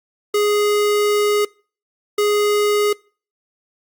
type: tone pair in turn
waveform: square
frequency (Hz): 415.3 / 415.3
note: G#4 / G#4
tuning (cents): 0 / 0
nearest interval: unison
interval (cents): 0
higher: neither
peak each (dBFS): -15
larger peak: neither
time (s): 0.34-1.45 / 2.18-2.93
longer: first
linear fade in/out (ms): 5
effects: noise-tail reverb RT60 0.4 s tail -25 dB re dry + Opus 48 kbps